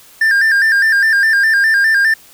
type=tone with vibrato; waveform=triangle; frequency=1693 Hz; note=G#6; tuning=33 cents sharp; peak=-7 dBFS; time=0.21-2.14 s; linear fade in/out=5 ms; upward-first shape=square; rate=4.9 Hz; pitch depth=88 cents each way; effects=white hiss -43 dBFS RMS until 2.33 s